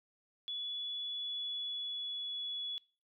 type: tone with pitch glide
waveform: sine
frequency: 3416 to 3396 Hz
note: G#7 to G#7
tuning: +48 to +38 cents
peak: -37 dBFS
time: 0.48-2.78 s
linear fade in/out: 0 ms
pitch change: -10 cents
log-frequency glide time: 1.1-2.48 s
effects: noise-tail reverb RT60 0.4 s tail -23 dB re dry